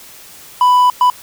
triangle tone bursts at uneven times, 993 Hz, B5, 9 cents sharp, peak -5 dBFS, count 2, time 0.61-0.9 / 1.01-1.1 s, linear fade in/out 2 ms, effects white hiss -38 dBFS RMS until 1.22 s

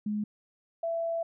sine tone pair in turn, 210 / 666.7 Hz, G#3 / E5, +19 / +19 cents, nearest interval octave + minor sixth, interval 2000 cents, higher second, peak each -28 dBFS, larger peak neither, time 0.06-0.24 / 0.83-1.23 s, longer second, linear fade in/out 5 ms, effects none

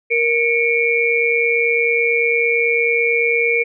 sine tone cluster, 467.2 / 2218 / 2367 Hz, A#4 / C#7 / D7, +4 / 0 / +13 cents, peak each -18 dBFS, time 0.1-3.64 s, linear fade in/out 20 ms, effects none

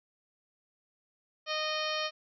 harmonic tone, 617 Hz, D#5, 15 cents flat, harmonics 1 / 2 / 3 / 4 / 5 / 6 / 7 / 8 / 9, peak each -36 / -37 / -40 / -39 / -38 / -43 / -40 / -46 / -42 dBFS, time 1.46-2.11 s, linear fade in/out 50 ms, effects none

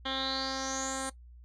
10% pulse tone with low-pass filter sweep, 266.2 Hz, C4, 30 cents sharp, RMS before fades -34 dBFS, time 0.05-1.1 s, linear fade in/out 10 ms, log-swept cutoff 3200 to 8900 Hz, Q 8.1, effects noise-tail reverb RT60 0.1 s tail -18 dB re dry + added 60 Hz sine -49 dBFS peak until 1.44 s

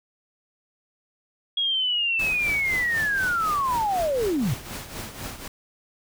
sine linear sweep, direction down, 3322 to 106.3 Hz, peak -21 dBFS, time 1.57-4.54 s, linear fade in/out 5 ms
pink noise with tremolo, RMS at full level -33 dBFS, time 2.19-5.48 s, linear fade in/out 5 ms, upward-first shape triangle, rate 4 Hz, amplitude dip 70%
effects none

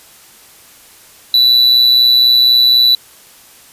triangle tone with amplitude modulation, 3962 Hz, B7, 5 cents sharp, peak -3 dBFS, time 1.34-2.95 s, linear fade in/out 2 ms, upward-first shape sine, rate 124 Hz, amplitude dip 40%, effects white hiss -42 dBFS RMS until 3.72 s + resampled to 32000 Hz

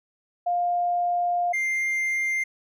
sine / triangle tone pair in turn, 704 / 2101 Hz, F5 / C7, +14 / +7 cents, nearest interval octave + perfect fifth, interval 1893 cents, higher second, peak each -21 dBFS, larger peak neither, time 0.46-1.53 / 1.53-2.44 s, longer first, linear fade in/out 10 ms, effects none

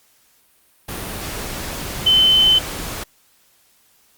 sine tone in noise, 3060 Hz, G7, 42 cents flat, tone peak -10 dBFS, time 2.06-2.59 s, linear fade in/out 10 ms, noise pink, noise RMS -28 dBFS, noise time 0.88-3.04 s, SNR +15 dB, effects white hiss -57 dBFS RMS until 4.17 s + Opus 48 kbps

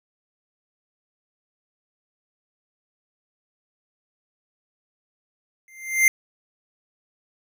square tone with exponential growth, 2093 Hz, C7, in tune, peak -11 dBFS, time 5.68-6.08 s, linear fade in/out 1 ms, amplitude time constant 86 ms, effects none

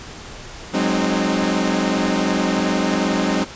sawtooth chord, Ab dominant seventh, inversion third, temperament equal with one note detuned, 185 / 207.7 / 261.6 / 306 Hz, Gb3 / Ab3 / C4 / Eb4, 0 / 0 / 0 / -29 cents, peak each -19 dBFS, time 0.73-3.45 s, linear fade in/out 20 ms, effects pink hiss -36 dBFS RMS until 3.55 s + resampled to 16000 Hz

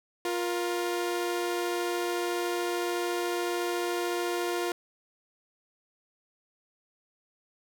sawtooth tone pair together, 351.3 / 473 Hz, F4 / A#4, +10 / +25 cents, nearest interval perfect fourth, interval 515 cents, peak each -25 / -31 dBFS, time 0.25-4.72 s, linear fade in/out 2 ms, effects none

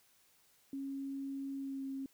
sine tone with pitch glide, 273.7 to 270.1 Hz, C#4 to C#4, -22 to -45 cents, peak -38 dBFS, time 0.73-2.06 s, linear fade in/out 2 ms, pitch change -23 cents, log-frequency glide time 1.57-1.82 s, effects white hiss -69 dBFS RMS until 2.13 s

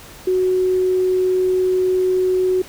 sine tone, 370 Hz, F#4, in tune, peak -14 dBFS, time 0.27-2.62 s, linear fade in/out 5 ms, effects pink hiss -40 dBFS RMS until 2.68 s

